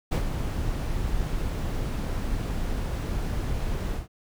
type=noise with ADSR envelope; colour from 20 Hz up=brown; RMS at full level=-21 dBFS; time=0.11-4.08 s; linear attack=15 ms; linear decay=99 ms; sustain=-7 dB; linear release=140 ms; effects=none